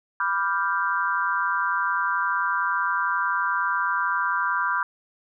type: chord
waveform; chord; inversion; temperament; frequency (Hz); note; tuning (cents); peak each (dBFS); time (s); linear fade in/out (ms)
sine; G dominant seventh; first; equal; 987.8 / 1174.7 / 1396.9 / 1568; B5 / D6 / F6 / G6; 0 / 0 / 0 / 0; -27; 0.2-4.83; 2
effects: none